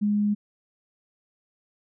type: tone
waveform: sine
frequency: 207.2 Hz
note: G#3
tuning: 4 cents flat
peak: -20 dBFS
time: 0.01-0.35 s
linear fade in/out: 20 ms
effects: none